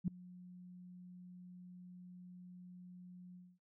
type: tone with ADSR envelope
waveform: sine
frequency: 180 Hz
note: F#3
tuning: 47 cents flat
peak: -29 dBFS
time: 0.04-3.59 s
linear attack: 38 ms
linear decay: 3 ms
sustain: -22 dB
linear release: 240 ms
effects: noise-tail reverb RT60 0.1 s tail -22 dB re dry